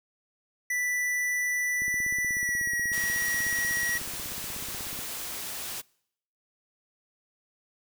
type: tone with pitch glide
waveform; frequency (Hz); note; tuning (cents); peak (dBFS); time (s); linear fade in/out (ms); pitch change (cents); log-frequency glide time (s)
square; 1975.5 to 1912.6; B6 to A#6; 0 to +44; -27; 0.7-3.98; 5; -56; 2.26-2.73
type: click train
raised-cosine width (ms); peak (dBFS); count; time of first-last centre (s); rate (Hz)
3; -31; 53; 1.82-4.991; 16.4
type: noise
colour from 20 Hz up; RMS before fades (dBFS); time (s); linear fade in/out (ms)
white; -36; 2.92-5.82; 20
effects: noise-tail reverb RT60 0.7 s tail -25 dB re dry